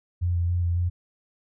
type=tone with vibrato; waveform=sine; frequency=87.1 Hz; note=F2; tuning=4 cents flat; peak=-21 dBFS; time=0.21-0.9 s; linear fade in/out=20 ms; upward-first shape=square; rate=3.6 Hz; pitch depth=18 cents each way; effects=none